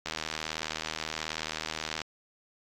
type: click train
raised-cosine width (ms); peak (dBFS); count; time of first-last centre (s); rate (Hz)
0.2; -15; 155; 0.06-2.017; 78.7
effects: AAC 64 kbps